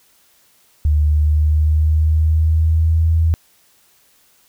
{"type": "tone with pitch glide", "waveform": "sine", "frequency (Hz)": [75.1, 81.43], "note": ["D2", "E2"], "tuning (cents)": [39, -21], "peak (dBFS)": -11, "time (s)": [0.85, 3.34], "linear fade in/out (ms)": 0, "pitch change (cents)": 140, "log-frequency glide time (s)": [1.05, 3.12], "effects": ["white hiss -55 dBFS RMS until 4.48 s"]}